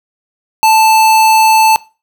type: tone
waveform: square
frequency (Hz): 880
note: A5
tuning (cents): 0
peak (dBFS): -6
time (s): 0.63-1.76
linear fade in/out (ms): 0
effects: noise-tail reverb RT60 0.3 s tail -20 dB re dry